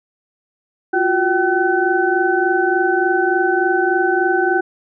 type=tone cluster; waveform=sine; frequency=346.4 / 369.8 / 769 / 1511 Hz; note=F4 / F#4 / G5 / F#6; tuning=-14 / -1 / -33 / +36 cents; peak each=-19 dBFS; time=0.93-4.61 s; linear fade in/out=10 ms; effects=none